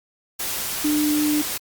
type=tone in noise; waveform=sine; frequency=299.2 Hz; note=D4; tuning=32 cents sharp; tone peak=-18 dBFS; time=0.84-1.42 s; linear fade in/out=10 ms; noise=white; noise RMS=-27 dBFS; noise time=0.39-1.58 s; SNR=+6 dB; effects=Opus 48 kbps